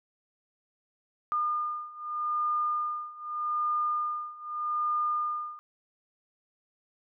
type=beating tone pair; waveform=sine; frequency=1212 / 1212.82 Hz; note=D#6 / D#6; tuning=-46 / -45 cents; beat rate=0.82 Hz; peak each=-32 / -30 dBFS; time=1.32-5.59 s; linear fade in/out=0 ms; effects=none